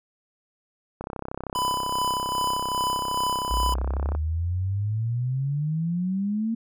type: click train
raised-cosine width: 1 ms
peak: -18 dBFS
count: 104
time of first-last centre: 1.01-4.15 s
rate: 32.8 Hz
type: tone with tremolo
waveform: square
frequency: 998 Hz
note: B5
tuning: 18 cents sharp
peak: -23 dBFS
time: 1.55-3.74 s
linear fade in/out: 2 ms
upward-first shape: sine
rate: 2.5 Hz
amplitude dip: 40%
type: exponential sweep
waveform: sine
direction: up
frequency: 55 to 230.7 Hz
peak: -23 dBFS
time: 3.5-6.55 s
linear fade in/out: 10 ms
effects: none